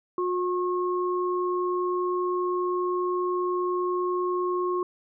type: tone pair together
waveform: sine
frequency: 359.9 / 1085 Hz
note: F#4 / C#6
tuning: -48 / -37 cents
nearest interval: octave + perfect fifth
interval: 1911 cents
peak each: -25 / -29 dBFS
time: 0.18-4.83 s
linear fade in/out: 2 ms
effects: none